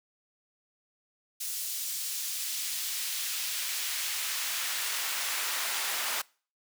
pink noise with high-pass filter sweep, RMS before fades -33 dBFS, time 1.4-6.22 s, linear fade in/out 10 ms, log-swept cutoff 5800 to 1000 Hz, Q 0.7, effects noise-tail reverb RT60 0.4 s tail -24 dB re dry

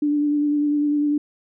sine tone with vibrato, 293.7 Hz, D4, in tune, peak -17 dBFS, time 0.02-1.18 s, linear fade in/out 5 ms, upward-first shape sine, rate 10 Hz, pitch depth 19 cents each way, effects none

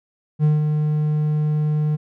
triangle tone with ADSR envelope, 151.6 Hz, D#3, 45 cents flat, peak -10 dBFS, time 0.39-1.97 s, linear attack 50 ms, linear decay 170 ms, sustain -5 dB, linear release 24 ms, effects none

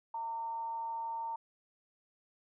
sine tone with amplitude modulation, 913 Hz, A#5, 36 cents flat, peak -34 dBFS, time 0.14-1.36 s, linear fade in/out 5 ms, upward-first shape sine, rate 257 Hz, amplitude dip 30%, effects none

